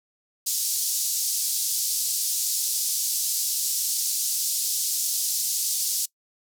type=band-pass noise; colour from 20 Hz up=pink; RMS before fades=-26 dBFS; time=0.46-6.06 s; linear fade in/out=10 ms; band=5000 to 15000 Hz; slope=24 dB/octave; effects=noise-tail reverb RT60 0.1 s tail -22 dB re dry